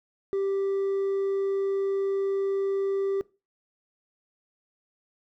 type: tone with hard clipping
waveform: sine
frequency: 392 Hz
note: G4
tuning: in tune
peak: -25 dBFS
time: 0.33-3.21 s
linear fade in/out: 0 ms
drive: 2 dB
effects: noise-tail reverb RT60 0.3 s tail -21 dB re dry